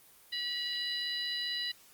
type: harmonic tone with a mistuned harmonic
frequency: 970 Hz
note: B5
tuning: 31 cents flat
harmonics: 2 / 3 / 4 / 5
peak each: -40 / -39 / -35 / -44 dBFS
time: 0.32-1.72 s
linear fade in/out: 10 ms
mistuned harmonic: 4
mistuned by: +43 cents
effects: white hiss -59 dBFS RMS until 1.93 s + Opus 24 kbps